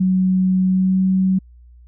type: tone with pitch glide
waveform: sine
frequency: 186.3 to 188.46 Hz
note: F#3 to F#3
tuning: +12 to +32 cents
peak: -13 dBFS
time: 0-1.39 s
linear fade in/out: 10 ms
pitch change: +20 cents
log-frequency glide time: 0.66-1 s
effects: added 60 Hz sine -42 dBFS peak until 1.87 s